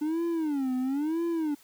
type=tone with vibrato; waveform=triangle; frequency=293.7 Hz; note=D4; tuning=in tune; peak=-24 dBFS; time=0.01-1.55 s; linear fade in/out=10 ms; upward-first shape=sine; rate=1 Hz; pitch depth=250 cents each way; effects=white hiss -58 dBFS RMS until 1.63 s